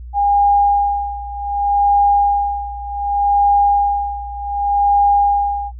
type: tone with tremolo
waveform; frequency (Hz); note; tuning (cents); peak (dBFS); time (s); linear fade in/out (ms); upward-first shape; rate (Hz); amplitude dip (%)
sine; 811; G#5; -41; -9; 0.13-5.72; 50; sine; 0.66; 85
effects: noise-tail reverb RT60 0.1 s tail -22 dB re dry + added 60 Hz sine -29 dBFS peak until 5.79 s